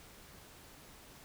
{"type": "silence", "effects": ["pink hiss -56 dBFS RMS until 1.24 s"]}